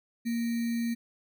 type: tone with sample-and-hold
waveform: sine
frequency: 233.1 Hz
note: A#3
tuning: in tune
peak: -27 dBFS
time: 0.25-0.95 s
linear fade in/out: 20 ms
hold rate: 2100 Hz
effects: none